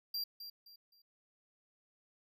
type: tone with echo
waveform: square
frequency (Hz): 4746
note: D8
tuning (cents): +17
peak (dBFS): -36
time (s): 0.14-0.24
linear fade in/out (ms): 5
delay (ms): 260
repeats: 3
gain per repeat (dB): -10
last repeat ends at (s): 1.02
effects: none